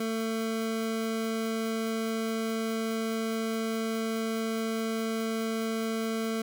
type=tone; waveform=25% pulse; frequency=223.8 Hz; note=A3; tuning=30 cents sharp; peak=-25 dBFS; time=0-6.42 s; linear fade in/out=5 ms; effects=none